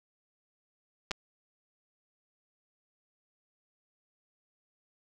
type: clicks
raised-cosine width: 0.2 ms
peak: -15 dBFS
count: 2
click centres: 1.11 / 1.115 s
effects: none